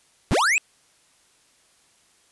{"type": "linear sweep", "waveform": "square", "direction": "up", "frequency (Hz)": [41.72, 2637], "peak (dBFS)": -18, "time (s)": [0.31, 0.58], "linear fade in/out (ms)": 0, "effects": ["white hiss -60 dBFS RMS until 2.31 s", "resampled to 24000 Hz"]}